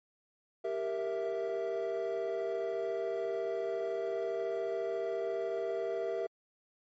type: chord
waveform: triangle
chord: E diminished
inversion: first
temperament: equal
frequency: 392 / 466.2 / 659.3 Hz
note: G4 / Bb4 / E5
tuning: 0 / 0 / 0 cents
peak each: -34 dBFS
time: 0.64-6.27 s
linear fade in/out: 10 ms
effects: tanh soft clip ceiling -23 dBFS + MP3 32 kbps